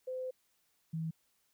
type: tone pair in turn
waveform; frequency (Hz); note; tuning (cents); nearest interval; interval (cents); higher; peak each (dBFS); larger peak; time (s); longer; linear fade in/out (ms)
sine; 513 / 161.58; C5 / E3; -34 / -34; octave + minor sixth; 2000; first; -36 / -34; second; 0.07-0.31 / 0.93-1.11; first; 10
effects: white hiss -75 dBFS RMS until 1.53 s